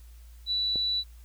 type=tone; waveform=sine; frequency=3951 Hz; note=B7; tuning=in tune; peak=-25 dBFS; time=0.46-1.04 s; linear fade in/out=50 ms
type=click; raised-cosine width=2 ms; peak=-25 dBFS; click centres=0.758 s
effects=added 58 Hz sine -46 dBFS peak until 1.24 s + white hiss -62 dBFS RMS until 1.24 s